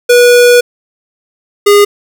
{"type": "tone pair in turn", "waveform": "square", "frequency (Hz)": [486.4, 409], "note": ["B4", "G#4"], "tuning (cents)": [-26, -26], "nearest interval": "minor third", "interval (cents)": 300, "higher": "first", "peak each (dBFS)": -3, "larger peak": "neither", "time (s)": [[0.09, 0.61], [1.66, 1.85]], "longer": "first", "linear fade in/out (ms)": 10, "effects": []}